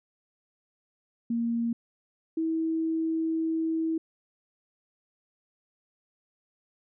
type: tone pair in turn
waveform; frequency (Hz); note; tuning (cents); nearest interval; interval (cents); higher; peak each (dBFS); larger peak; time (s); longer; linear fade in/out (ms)
sine; 233.1 / 323.4; A#3 / E4; 0 / -33; tritone; 567; second; -25; neither; 1.3-1.73 / 2.37-3.98; second; 5
effects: none